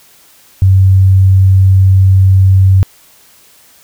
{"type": "tone", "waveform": "sine", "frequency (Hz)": 95.3, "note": "G2", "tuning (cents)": -48, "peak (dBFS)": -3, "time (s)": [0.62, 2.83], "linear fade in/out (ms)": 0, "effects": ["white hiss -44 dBFS RMS until 3.83 s"]}